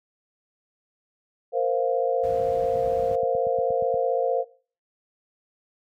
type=chord; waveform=sine; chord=Bb suspended second; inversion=none; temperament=equal with one note detuned; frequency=467.5 / 523.3 / 698.5 Hz; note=Bb4 / C5 / F5; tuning=+5 / 0 / 0 cents; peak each=-25 / -24 / -27 dBFS; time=1.52-4.45 s; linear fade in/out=50 ms
type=noise; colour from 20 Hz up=brown; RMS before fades=-36 dBFS; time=2.23-3.16 s; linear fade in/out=10 ms
type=click train; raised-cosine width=5 ms; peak=-27 dBFS; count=12; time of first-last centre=2.64-3.942 s; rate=8.45 Hz
effects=noise-tail reverb RT60 0.4 s tail -20 dB re dry + high-pass 80 Hz 12 dB/octave